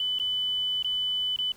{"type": "tone with dropouts", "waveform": "sine", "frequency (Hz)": 3000, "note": "F#7", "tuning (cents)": 23, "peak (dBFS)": -25, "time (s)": [0, 1.52], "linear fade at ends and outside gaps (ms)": 2, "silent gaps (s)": [[0.187, 0.198], [0.826, 0.845], [1.362, 1.387]], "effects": ["pink hiss -54 dBFS RMS until 1.56 s"]}